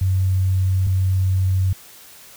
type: tone pair in turn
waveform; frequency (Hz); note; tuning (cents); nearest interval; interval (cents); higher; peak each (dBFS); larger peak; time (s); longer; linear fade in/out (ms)
sine; 94 / 94; F#2 / F#2; +28 / +28; unison; 0; neither; -15 / -15; neither; 0.01-0.87 / 0.87-1.73; neither; 5
effects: white hiss -44 dBFS RMS until 2.36 s